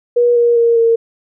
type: tone with pitch steps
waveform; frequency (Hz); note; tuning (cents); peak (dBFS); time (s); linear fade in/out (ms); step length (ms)
sine; 481.3 / 473.9 / 466.5 / 459.3; B4 / A#4 / A#4 / A#4; -45 / +28 / +1 / -26; -8; 0.16-0.96; 10; 200
effects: none